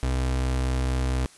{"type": "tone", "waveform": "35% pulse", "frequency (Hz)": 64.3, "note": "C2", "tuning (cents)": -30, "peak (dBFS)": -21, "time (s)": [0.03, 1.26], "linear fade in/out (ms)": 0, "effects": ["white hiss -51 dBFS RMS until 1.37 s", "resampled to 24000 Hz"]}